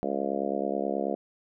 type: harmonic tone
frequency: 69.3 Hz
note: C#2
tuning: in tune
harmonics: 3 / 4 / 5 / 6 / 7 / 8 / 9 / 10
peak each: -35 / -35 / -35 / -35 / -35 / -35 / -35 / -35 dBFS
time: 0.03-1.15 s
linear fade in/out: 0 ms
effects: none